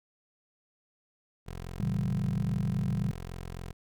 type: tone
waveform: 15% pulse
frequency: 43.65 Hz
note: F1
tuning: in tune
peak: -32 dBFS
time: 1.46-3.73 s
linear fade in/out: 20 ms
type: chord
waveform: sine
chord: A# diminished seventh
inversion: none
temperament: equal with one note detuned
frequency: 113.88 / 138.59 / 164.81 / 196 Hz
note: A#2 / C#3 / E3 / G3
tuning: -40 / 0 / 0 / 0 cents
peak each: -33 dBFS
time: 1.8-3.11 s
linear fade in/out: 0 ms
effects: none